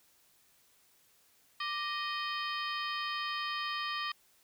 harmonic tone with a mistuned harmonic, 622.3 Hz, D#5, in tune, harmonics 2 / 3 / 4 / 5 / 6 / 7 / 8, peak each -37 / -40 / -43 / -41 / -48 / -46 / -46 dBFS, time 1.6-4.12 s, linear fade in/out 5 ms, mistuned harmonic 2, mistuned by -92 cents, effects white hiss -67 dBFS RMS until 4.43 s

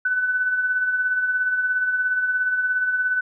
sine tone with tremolo, 1500 Hz, F#6, 23 cents sharp, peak -17 dBFS, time 0.05-3.21 s, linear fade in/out 5 ms, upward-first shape sine, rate 17 Hz, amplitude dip 45%, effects none

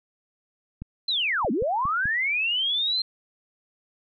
clicks, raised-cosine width 5 ms, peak -22 dBFS, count 5, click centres 0.82 / 1.448 / 1.623 / 1.854 / 2.056 s
sine linear two-way sweep, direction down then up, 4186 to 199.7 to 4186 Hz, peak -22 dBFS, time 1.08-3.02 s, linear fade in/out 5 ms, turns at 1.51 s
effects none

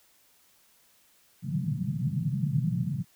white band-pass noise, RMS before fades -29 dBFS, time 1.42-3.05 s, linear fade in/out 50 ms, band 120 to 180 Hz, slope 48 dB/octave, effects white hiss -63 dBFS RMS until 3.15 s

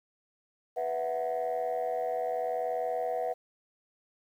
sine chord, B suspended fourth, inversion none, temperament equal, 493.9 / 659.3 / 740 Hz, B4 / E5 / F#5, 0 / 0 / 0 cents, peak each -32 dBFS, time 0.76-3.34 s, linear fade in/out 20 ms, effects tanh soft clip ceiling -24 dBFS + 10-bit

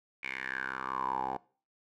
10% pulse tone with band-pass filter sweep, 65.41 Hz, C2, in tune, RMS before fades -36 dBFS, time 0.23-1.37 s, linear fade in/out 5 ms, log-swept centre 2300 to 730 Hz, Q 7.3, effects noise-tail reverb RT60 0.4 s tail -21 dB re dry

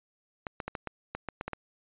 clicks, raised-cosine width 0.5 ms, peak -19 dBFS, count 10, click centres 0.468 / 0.602 / 0.68 / 0.752 / 0.873 / 1.15 / 1.287 / 1.411 / 1.48 / 1.533 s, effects resampled to 8000 Hz

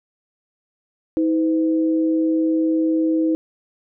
sine tone pair together, 320 / 508 Hz, D#4 / B4, +49 / +49 cents, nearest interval minor sixth, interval 800 cents, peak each -16 / -26 dBFS, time 1.17-3.35 s, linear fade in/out 0 ms, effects none

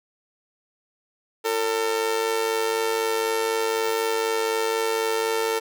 sawtooth tone with amplitude modulation, 449.8 Hz, A4, 38 cents sharp, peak -15 dBFS, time 1.44-5.6 s, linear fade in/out 20 ms, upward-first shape sine, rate 104 Hz, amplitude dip 65%, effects none

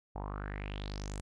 sawtooth tone with low-pass filter sweep, 50.1 Hz, G1, 38 cents sharp, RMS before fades -40 dBFS, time 0.15-1.21 s, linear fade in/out 10 ms, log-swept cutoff 800 to 8800 Hz, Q 4.9, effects none

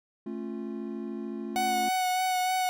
triangle chord, A augmented, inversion none, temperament equal with one note detuned, 220 / 273.7 / 349.2 Hz, A3 / C#4 / E#4, 0 / -22 / 0 cents, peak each -34 / -37 / -36 dBFS, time 0.26-1.89 s, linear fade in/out 5 ms
45% pulse tone with vibrato, 740 Hz, F#5, in tune, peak -25 dBFS, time 1.56-2.69 s, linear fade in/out 0 ms, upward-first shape sine, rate 3.3 Hz, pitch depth 16 cents each way
effects none

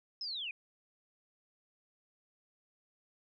sine linear sweep, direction down, 5274 to 2384 Hz, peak -37 dBFS, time 0.21-0.51 s, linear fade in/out 2 ms, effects none

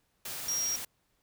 sine tone in noise, 5640 Hz, F8, 16 cents sharp, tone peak -29 dBFS, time 0.48-0.76 s, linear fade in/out 5 ms, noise white, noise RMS -39 dBFS, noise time 0.25-0.85 s, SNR +7 dB, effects pink hiss -74 dBFS RMS until 1.22 s

